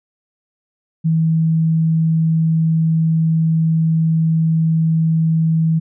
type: tone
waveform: sine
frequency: 161.5 Hz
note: E3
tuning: 35 cents flat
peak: -12 dBFS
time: 1.04-5.8 s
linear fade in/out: 20 ms
effects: none